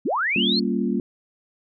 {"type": "linear sweep", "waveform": "sine", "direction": "up", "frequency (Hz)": [164.81, 4414], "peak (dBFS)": -20, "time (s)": [0.05, 0.6], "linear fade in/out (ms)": 10}
{"type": "chord", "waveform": "sine", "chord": "G half-diminished seventh", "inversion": "none", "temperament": "equal", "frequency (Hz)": [196, 233.1, 277.2, 349.2], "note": ["G3", "Bb3", "Db4", "F4"], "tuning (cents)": [0, 0, 0, 0], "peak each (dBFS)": [-25, -24, -28, -28], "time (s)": [0.36, 1], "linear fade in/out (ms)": 2}
{"effects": []}